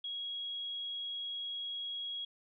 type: tone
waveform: sine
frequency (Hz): 3310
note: G#7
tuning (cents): -6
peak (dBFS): -37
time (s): 0.04-2.25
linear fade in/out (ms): 5
effects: none